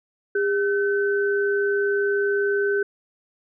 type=tone pair together; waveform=sine; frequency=403.6 / 1523.8 Hz; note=G#4 / G6; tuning=-49 / -49 cents; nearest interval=octave + major seventh; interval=2300 cents; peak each=-20 / -25 dBFS; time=0.35-2.83 s; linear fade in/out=5 ms; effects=none